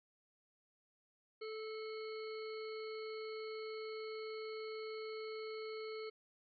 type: harmonic tone with a mistuned harmonic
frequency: 436.7 Hz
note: A4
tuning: 13 cents flat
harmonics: 1 / 3 / 5 / 7 / 9 / 10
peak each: -43 / -54 / -54 / -63 / -62 / -56 dBFS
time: 1.41-6.1 s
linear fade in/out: 10 ms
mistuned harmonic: 9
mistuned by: +64 cents
effects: none